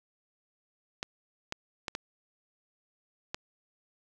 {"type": "clicks", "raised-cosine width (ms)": 0.2, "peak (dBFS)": -16, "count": 5, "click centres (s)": [1.029, 1.524, 1.882, 1.951, 3.345], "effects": []}